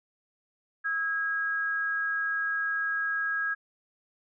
sine tone pair together, 1300.1 / 1638 Hz, E6 / G#6, -24 / -24 cents, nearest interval major third, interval 400 cents, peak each -35 / -27 dBFS, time 0.84-3.55 s, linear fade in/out 20 ms, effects none

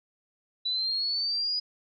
sine linear sweep, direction up, 3942 to 4949 Hz, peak -26 dBFS, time 0.65-1.6 s, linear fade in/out 10 ms, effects none

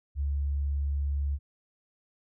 sine tone, 70.8 Hz, C#2, 37 cents sharp, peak -26 dBFS, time 0.15-1.39 s, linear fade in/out 50 ms, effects none

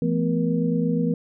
sine tone cluster, 169 / 220.4 / 248.8 / 475.1 Hz, E3 / A3 / B3 / A#4, +43 / +3 / +13 / +33 cents, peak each -23 / -27 / -24 / -28 dBFS, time 0.02-1.14 s, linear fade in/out 2 ms, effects none

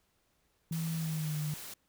sine tone with pitch glide, 163 to 151.21 Hz, E3 to D#3, -19 to -49 cents, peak -32 dBFS, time 0.71-1.54 s, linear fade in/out 2 ms, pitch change -130 cents, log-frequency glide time 0.96-1.37 s
white noise, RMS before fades -45 dBFS, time 0.72-1.74 s, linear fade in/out 5 ms
effects pink hiss -74 dBFS RMS until 1.88 s

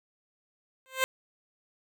10% pulse tone with exponential growth, 523.3 Hz, C5, in tune, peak -12 dBFS, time 0.86-1.04 s, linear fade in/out 0 ms, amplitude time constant 37 ms, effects none

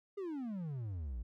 triangle exponential sweep, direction down, 415.3 to 52.9 Hz, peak -36 dBFS, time 0.17-1.23 s, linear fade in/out 10 ms, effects none

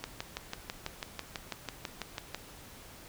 click train, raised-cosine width 0.2 ms, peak -18 dBFS, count 15, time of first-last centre 0.04-2.346 s, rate 6.07 Hz, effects pink hiss -51 dBFS RMS until 3.08 s

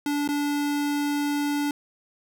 square tone with dropouts, 290 Hz, D4, 22 cents flat, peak -24 dBFS, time 0.06-1.71 s, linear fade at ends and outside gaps 2 ms, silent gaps 0.277-0.288 s, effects none

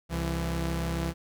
sawtooth tone pair together, 66.4 / 167.32 Hz, C2 / E3, +26 / +26 cents, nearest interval octave + major third, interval 1600 cents, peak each -27 dBFS, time 0.09-1.14 s, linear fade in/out 50 ms, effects none

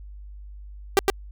sawtooth tone with echo, 392 Hz, G4, in tune, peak -10 dBFS, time 0.97-0.99 s, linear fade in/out 0 ms, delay 110 ms, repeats 1, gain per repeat -2 dB, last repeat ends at 1.1 s, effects added 50 Hz sine -38 dBFS peak until 1.31 s

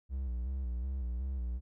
triangle tone with vibrato, 63.2 Hz, B1, 41 cents sharp, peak -31 dBFS, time 0.09-1.61 s, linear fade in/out 50 ms, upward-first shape square, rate 2.7 Hz, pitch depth 82 cents each way, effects none

